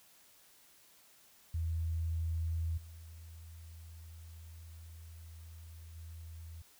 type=tone with level steps; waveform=sine; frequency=81.9 Hz; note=E2; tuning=11 cents flat; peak=-32 / -48 / -45 dBFS; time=1.54-6.62 s; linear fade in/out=5 ms; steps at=2.77 / 5.95 s; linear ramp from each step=10 ms; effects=white hiss -63 dBFS RMS until 6.79 s